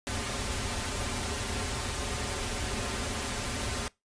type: noise with comb filter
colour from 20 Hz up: pink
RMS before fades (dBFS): -33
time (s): 0.07-3.88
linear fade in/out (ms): 0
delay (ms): 6.2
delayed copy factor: -0.75
effects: noise-tail reverb RT60 0.2 s tail -22 dB re dry + resampled to 22050 Hz